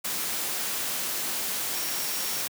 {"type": "tone in noise", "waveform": "sine", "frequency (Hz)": 5570, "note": "F8", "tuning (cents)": -5, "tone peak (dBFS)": -38, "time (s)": [1.74, 2.42], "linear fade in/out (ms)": 10, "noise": "white", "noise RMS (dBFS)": -30, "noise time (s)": [0.04, 2.48], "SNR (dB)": -11, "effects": ["high-pass 150 Hz 12 dB/octave"]}